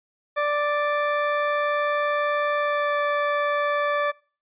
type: tone with pitch glide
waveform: 20% pulse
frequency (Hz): 587.3 to 583.2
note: D5 to D5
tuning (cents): 0 to -12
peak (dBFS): -16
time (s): 0.36-4.12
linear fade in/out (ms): 20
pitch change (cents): -12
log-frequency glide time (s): 2.57-2.99
effects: noise-tail reverb RT60 0.4 s tail -23 dB re dry + resampled to 8000 Hz